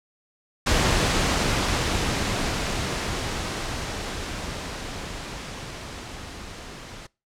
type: noise with level ramp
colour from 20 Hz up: pink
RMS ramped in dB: -20 to -40 dBFS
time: 0.66-7.07 s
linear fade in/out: 10 ms
effects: noise-tail reverb RT60 0.3 s tail -24 dB re dry + low-pass 7000 Hz 12 dB/octave